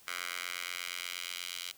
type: tone with high-pass filter sweep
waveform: 10% pulse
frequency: 88.4 Hz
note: F2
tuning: 22 cents sharp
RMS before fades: -40 dBFS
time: 0.07-1.72 s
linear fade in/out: 10 ms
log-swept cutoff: 1700 to 3100 Hz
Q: 1.6
effects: white hiss -59 dBFS RMS until 1.77 s